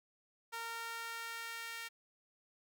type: tone with high-pass filter sweep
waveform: sawtooth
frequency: 460.3 Hz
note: A#4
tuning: 22 cents flat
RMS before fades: -44 dBFS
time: 0.52-1.89 s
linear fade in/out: 20 ms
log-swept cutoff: 1100 to 1900 Hz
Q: 1.6
effects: none